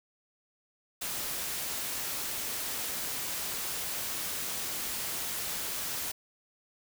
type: noise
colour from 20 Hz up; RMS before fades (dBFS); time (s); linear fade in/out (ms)
white; -35; 1.01-6.12; 10
effects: none